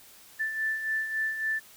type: beating tone pair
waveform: sine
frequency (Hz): 1760 / 1763.6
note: A6 / A6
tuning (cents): 0 / +4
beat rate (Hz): 3.6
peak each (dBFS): -36 / -28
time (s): 0.39-1.6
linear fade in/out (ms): 20
effects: white hiss -53 dBFS RMS until 1.76 s